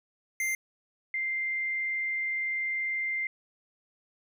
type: tone pair in turn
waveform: square / sine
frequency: 2093 / 2093 Hz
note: C7 / C7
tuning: 0 / 0 cents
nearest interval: unison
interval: 0 cents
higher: neither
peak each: -28 dBFS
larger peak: neither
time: 0.4-0.55 / 1.14-3.27 s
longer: second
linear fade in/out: 2 ms
effects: none